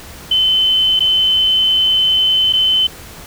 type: tone with dropouts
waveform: sine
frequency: 3055 Hz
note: G7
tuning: 45 cents flat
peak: -10 dBFS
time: 0.31-2.87 s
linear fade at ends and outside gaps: 5 ms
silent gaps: 0.994-1.004 / 2.527-2.534 s
effects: added 76 Hz sine -43 dBFS peak until 3.26 s + pink hiss -35 dBFS RMS until 3.26 s